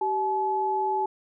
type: tone pair together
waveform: sine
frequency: 385 / 858 Hz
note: G4 / A5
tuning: -31 / -44 cents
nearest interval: octave + major second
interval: 1387 cents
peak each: -29 / -24 dBFS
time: 0.01-1.06 s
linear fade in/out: 5 ms
effects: none